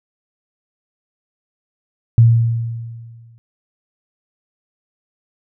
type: tone with exponential decay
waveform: sine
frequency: 115.7 Hz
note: A#2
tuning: 13 cents flat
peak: -4 dBFS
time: 2.18-3.38 s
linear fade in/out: 0 ms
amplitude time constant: 260 ms
effects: none